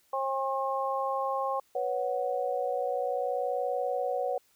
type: harmonic tone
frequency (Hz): 268.7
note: C4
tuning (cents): +46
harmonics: 2 / 3 / 4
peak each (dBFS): -32 / -32 / -32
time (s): 0.13-1.6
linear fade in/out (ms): 5
type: chord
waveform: sine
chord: B suspended second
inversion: none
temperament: equal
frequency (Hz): 493.9 / 554.4 / 740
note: B4 / C#5 / F#5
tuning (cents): 0 / 0 / 0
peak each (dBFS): -32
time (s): 1.75-4.38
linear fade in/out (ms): 5
effects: white hiss -67 dBFS RMS until 4.55 s